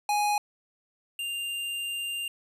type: tone pair in turn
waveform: square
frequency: 830.6 / 2794 Hz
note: G#5 / F7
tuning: 0 / 0 cents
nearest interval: octave + major sixth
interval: 2100 cents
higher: second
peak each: -24 / -31 dBFS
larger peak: first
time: 0.09-0.38 / 1.19-2.28 s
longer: second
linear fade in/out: 2 ms
effects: resampled to 32000 Hz + 10-bit